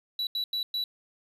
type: tone bursts at uneven times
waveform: triangle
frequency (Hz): 3936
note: B7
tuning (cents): -7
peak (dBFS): -26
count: 4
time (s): 0.19-0.27 / 0.35-0.44 / 0.53-0.63 / 0.74-0.84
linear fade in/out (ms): 2
effects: resampled to 32000 Hz + 11-bit